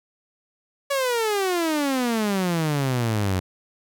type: exponential sweep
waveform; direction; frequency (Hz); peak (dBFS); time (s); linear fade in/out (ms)
sawtooth; down; 569 to 90; -17; 0.9-3.4; 10
effects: none